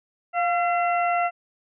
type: harmonic tone with a mistuned harmonic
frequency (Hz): 680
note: F5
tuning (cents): -46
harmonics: 1 / 2 / 3 / 4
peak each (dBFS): -21 / -27 / -31 / -33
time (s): 0.33-1.31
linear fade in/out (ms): 50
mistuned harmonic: 1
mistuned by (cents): +54
effects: none